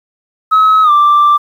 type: tone with pitch glide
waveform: sine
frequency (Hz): 1283 to 1176.5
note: E6 to D6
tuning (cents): -47 to +3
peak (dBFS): -3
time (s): 0.51-1.38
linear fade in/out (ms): 20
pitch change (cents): -150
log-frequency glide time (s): 0.83-0.91
effects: tanh soft clip ceiling -3 dBFS + 7-bit